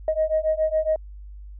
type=beating tone pair; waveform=sine; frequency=624 / 631.2 Hz; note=D#5 / D#5; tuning=+5 / +25 cents; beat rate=7.2 Hz; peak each=-22 dBFS; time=0.08-0.96 s; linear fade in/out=2 ms; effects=tanh soft clip ceiling -12 dBFS + added 50 Hz sine -37 dBFS peak until 1.59 s